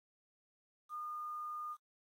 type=tone with quantisation; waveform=sine; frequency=1218 Hz; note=D#6; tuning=37 cents flat; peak=-40 dBFS; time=0.89-1.77 s; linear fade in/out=50 ms; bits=11; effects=AAC 48 kbps